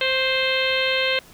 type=harmonic tone with a mistuned harmonic; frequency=523.3 Hz; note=C5; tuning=in tune; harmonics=1 / 2 / 3 / 4 / 5 / 6 / 7 / 8; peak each=-24 / -33 / -28 / -26 / -26 / -26 / -30 / -31 dBFS; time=0.01-1.19 s; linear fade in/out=2 ms; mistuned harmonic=2; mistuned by=+29 cents; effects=pink hiss -48 dBFS RMS until 1.33 s